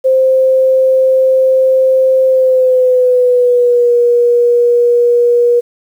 sine tone with pitch glide, 523.3 to 479.9 Hz, C5 to B4, 0 to -50 cents, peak -6 dBFS, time 0.04-5.61 s, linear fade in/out 20 ms, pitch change -150 cents, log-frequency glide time 2.26-3.92 s, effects 7-bit

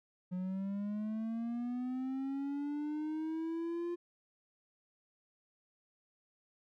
triangle linear sweep, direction up, 179.7 to 349.2 Hz, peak -33 dBFS, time 0.31-3.96 s, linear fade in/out 20 ms, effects none

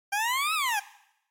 20% pulse exponential two-way sweep, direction up then down, 784 to 1318.5 to 784 Hz, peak -20 dBFS, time 0.12-0.8 s, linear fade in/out 10 ms, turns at 0.54 s, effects noise-tail reverb RT60 0.8 s tail -17 dB re dry + MP3 64 kbps

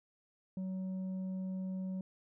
triangle tone with tanh clipping, 187.5 Hz, F#3, 23 cents sharp, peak -37 dBFS, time 0.57-2.01 s, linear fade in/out 2 ms, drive 9 dB, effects none

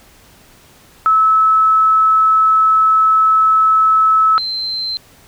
sine tone pair in turn, 1300 / 4106 Hz, E6 / C8, -24 / -33 cents, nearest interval octave + minor sixth, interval 1991 cents, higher second, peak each -8 / -18 dBFS, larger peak first, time 1.06-4.38 / 4.38-4.97 s, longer first, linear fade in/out 0 ms, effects pink hiss -46 dBFS RMS until 5.27 s

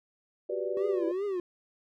sine chord, G major seventh, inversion third, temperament equal, 370 / 392 / 493.9 / 587.3 Hz, F#4 / G4 / B4 / D5, 0 / 0 / 0 / 0 cents, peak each -35 dBFS, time 0.49-1.12 s, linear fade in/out 10 ms
triangle tone with vibrato, 369.9 Hz, F#4, in tune, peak -27 dBFS, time 0.77-1.4 s, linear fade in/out 2 ms, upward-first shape triangle, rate 2.6 Hz, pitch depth 210 cents each way
effects none

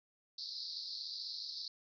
pink band-pass noise, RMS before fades -44 dBFS, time 0.38-1.68 s, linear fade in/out 2 ms, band 4000 to 5100 Hz, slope 96 dB/octave, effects none

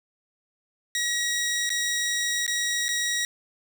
15% pulse tone with dropouts, 1906 Hz, A#6, 38 cents sharp, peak -18 dBFS, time 0.95-3.25 s, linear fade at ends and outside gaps 1 ms, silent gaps 1.693-1.702 / 2.465-2.478 / 2.883-2.889 s, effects none

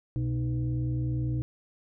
sine tone with frequency modulation, 123.6 Hz, B2, 2 cents sharp, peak -26 dBFS, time 0.16-1.42 s, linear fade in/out 0 ms, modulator 188 Hz, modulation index 0.71, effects none

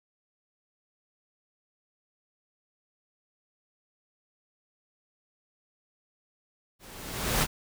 pink noise with level ramp, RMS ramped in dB -51 to -22 dBFS, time 6.79-7.47 s, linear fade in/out 50 ms, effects none

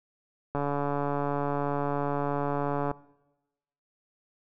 click train, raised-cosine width 1 ms, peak -16 dBFS, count 339, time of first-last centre 0.55-2.914 s, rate 143 Hz, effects noise-tail reverb RT60 1.0 s tail -21 dB re dry

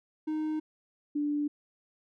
triangle / sine tone pair in turn, 309.8 / 293.4 Hz, D#4 / D4, -7 / -2 cents, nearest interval minor second, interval 95 cents, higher first, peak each -27 dBFS, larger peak neither, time 0.27-0.6 / 1.15-1.48 s, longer neither, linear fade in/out 10 ms, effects none

